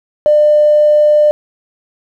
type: tone with tanh clipping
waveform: triangle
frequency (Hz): 599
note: D5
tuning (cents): +34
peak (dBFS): -5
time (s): 0.26-1.31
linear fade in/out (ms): 0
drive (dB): 2
effects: none